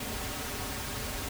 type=noise with comb filter; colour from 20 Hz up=pink; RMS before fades=-36 dBFS; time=0-1.29 s; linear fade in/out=5 ms; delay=5.9 ms; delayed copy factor=-0.7; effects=none